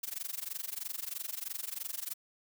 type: noise with amplitude modulation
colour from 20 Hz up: blue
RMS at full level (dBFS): -36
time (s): 0.03-2.14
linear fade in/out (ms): 5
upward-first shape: sine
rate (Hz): 23.1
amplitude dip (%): 95
effects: none